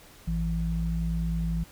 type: tone pair together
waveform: sine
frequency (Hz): 55.61 / 166.1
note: A1 / E3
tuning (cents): +19 / +13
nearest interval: octave + perfect fifth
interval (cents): 1894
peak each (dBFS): -28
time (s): 0.27-1.64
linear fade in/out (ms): 10
effects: pink hiss -52 dBFS RMS until 1.71 s